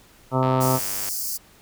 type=harmonic tone; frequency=130 Hz; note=C3; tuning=11 cents flat; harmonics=1 / 2 / 3 / 4 / 5 / 6 / 7 / 8 / 9 / 10; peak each=-22 / -25 / -28 / -28 / -27 / -33 / -26 / -35 / -31 / -31 dBFS; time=0.31-0.8 s; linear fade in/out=50 ms
type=click train; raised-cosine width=0.3 ms; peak=-19 dBFS; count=66; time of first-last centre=0.43-1.087 s; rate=99 Hz
type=high-pass noise; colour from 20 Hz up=white; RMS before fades=-28 dBFS; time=0.6-1.38 s; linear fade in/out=20 ms; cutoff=4500 Hz; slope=96 dB/octave
effects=pink hiss -53 dBFS RMS until 1.61 s

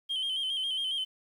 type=tone with vibrato; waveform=sine; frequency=3136 Hz; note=G7; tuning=in tune; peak=-27 dBFS; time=0.09-1.05 s; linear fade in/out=20 ms; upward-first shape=square; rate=7.3 Hz; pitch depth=45 cents each way; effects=tanh soft clip ceiling -27 dBFS + 10-bit

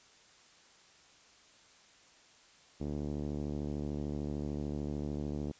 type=tone with low-pass filter; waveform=5% pulse; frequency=73.42 Hz; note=D2; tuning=in tune; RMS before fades=-37 dBFS; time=2.8-5.52 s; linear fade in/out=10 ms; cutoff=290 Hz; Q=0.98; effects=white hiss -61 dBFS RMS until 5.59 s + resampled to 16000 Hz

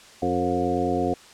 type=harmonic tone with a mistuned harmonic; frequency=89.3 Hz; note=F2; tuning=39 cents sharp; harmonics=1 / 2 / 3 / 4 / 5 / 6 / 8; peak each=-33 / -32 / -27 / -28 / -29 / -30 / -27 dBFS; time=0.22-1.14 s; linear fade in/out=5 ms; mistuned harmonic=6; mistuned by=-23 cents; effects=white hiss -48 dBFS RMS until 1.33 s + low-pass 7000 Hz 12 dB/octave

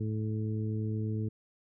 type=harmonic tone; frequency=108.4 Hz; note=A2; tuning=25 cents flat; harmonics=1 / 2 / 3 / 4; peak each=-31 / -37 / -41 / -43 dBFS; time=0-1.29 s; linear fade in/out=10 ms; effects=none

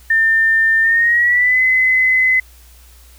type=tone with pitch glide; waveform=sine; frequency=1800 to 2032 Hz; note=A6 to B6; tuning=+39 to +49 cents; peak=-10 dBFS; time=0.1-2.4 s; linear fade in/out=5 ms; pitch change=+210 cents; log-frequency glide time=0.82-1.61 s; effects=added 60 Hz sine -42 dBFS peak until 3.18 s + white hiss -48 dBFS RMS until 3.18 s

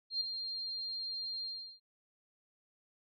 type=tone with ADSR envelope; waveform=sine; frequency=4197 Hz; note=C8; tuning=5 cents sharp; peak=-29 dBFS; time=0.1-1.8 s; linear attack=110 ms; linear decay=4 ms; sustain=-8 dB; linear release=360 ms; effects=none

